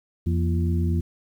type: harmonic tone with a mistuned harmonic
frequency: 85.5 Hz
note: F2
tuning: 36 cents flat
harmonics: 1 / 2 / 3 / 4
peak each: -21 / -27 / -31 / -33 dBFS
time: 0.26-1.01 s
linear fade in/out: 10 ms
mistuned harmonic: 3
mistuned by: -120 cents
effects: 9-bit